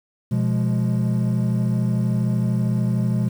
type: chord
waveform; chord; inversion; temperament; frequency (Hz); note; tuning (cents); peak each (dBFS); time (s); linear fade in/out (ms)
triangle; F diminished; second; equal; 123.47 / 174.61 / 207.7; Cb3 / F3 / Ab3; 0 / 0 / 0; -18 / -22 / -21; 0.31-3.29; 10
effects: tanh soft clip ceiling -9 dBFS + 8-bit